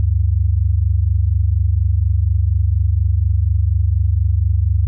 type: tone pair together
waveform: sine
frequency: 71.82 / 96 Hz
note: D2 / G2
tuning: -38 / -36 cents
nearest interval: perfect fourth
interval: 502 cents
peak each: -15 dBFS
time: 0-4.87 s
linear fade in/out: 0 ms
effects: none